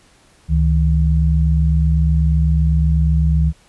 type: tone pair together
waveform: sine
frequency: 70.6 / 158.6 Hz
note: C#2 / D#3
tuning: +32 / +33 cents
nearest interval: octave + major second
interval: 1401 cents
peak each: -13 / -16 dBFS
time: 0.48-3.53 s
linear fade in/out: 50 ms
effects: pink hiss -52 dBFS RMS until 3.68 s + resampled to 24000 Hz